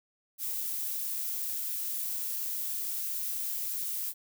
violet noise, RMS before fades -34 dBFS, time 0.38-4.14 s, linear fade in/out 50 ms, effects none

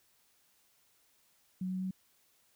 sine tone with pitch steps, 185 / 186.18 / 187.37 Hz, F#3 / F#3 / F#3, 0 / +11 / +22 cents, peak -33 dBFS, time 1.61-1.91 s, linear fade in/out 5 ms, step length 100 ms, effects white hiss -70 dBFS RMS until 2.55 s

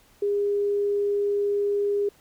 sine tone, 406.7 Hz, G#4, 36 cents flat, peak -21 dBFS, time 0.22-2.09 s, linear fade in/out 5 ms, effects pink hiss -58 dBFS RMS until 2.2 s

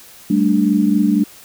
sine chord, G suspended second, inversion none, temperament equal, 196 / 220 / 293.7 Hz, G3 / A3 / D4, 0 / 0 / 0 cents, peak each -16 dBFS, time 0.3-1.24 s, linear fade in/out 5 ms, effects white hiss -42 dBFS RMS until 1.44 s

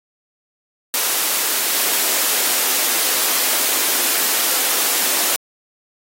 white high-pass noise, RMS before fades -18 dBFS, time 0.94-5.36 s, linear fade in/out 0 ms, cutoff 260 Hz, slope 24 dB/octave, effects AAC 48 kbps

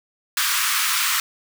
pink high-pass noise, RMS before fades -21 dBFS, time 0.37-1.2 s, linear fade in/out 2 ms, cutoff 1100 Hz, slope 48 dB/octave, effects none

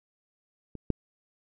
clicks, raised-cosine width 3 ms, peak -27 / -12 dBFS, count 2, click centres 0.753 / 0.903 s, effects none

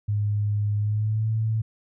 sine tone with pitch glide, 103.83 to 110.64 Hz, G#2 to A2, 0 to +10 cents, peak -21 dBFS, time 0.08-1.62 s, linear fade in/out 10 ms, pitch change +110 cents, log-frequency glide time 0.77-1.3 s, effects none

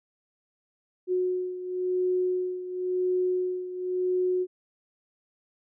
sine beating tone pair, 365.2 / 366.15 Hz, F#4 / F#4, -23 / -18 cents, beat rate 0.95 Hz, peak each -26 / -31 dBFS, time 1.07-4.47 s, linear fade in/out 50 ms, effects none

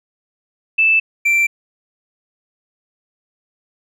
sine / triangle tone pair in turn, 2637 / 2349 Hz, E7 / D7, 0 / 0 cents, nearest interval major second, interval 200 cents, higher first, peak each -10 dBFS, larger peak neither, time 0.78-1 / 1.25-1.47 s, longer neither, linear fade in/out 10 ms, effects none

